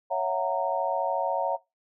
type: chord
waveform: sine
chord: F# dominant seventh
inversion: second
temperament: just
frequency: 555 / 666 / 740 / 925 Hz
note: C#5 / E5 / F#5 / A#5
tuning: +2 / +18 / 0 / -14 cents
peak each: -30 dBFS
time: 0.1-1.57 s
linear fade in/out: 20 ms
effects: noise-tail reverb RT60 0.2 s tail -20 dB re dry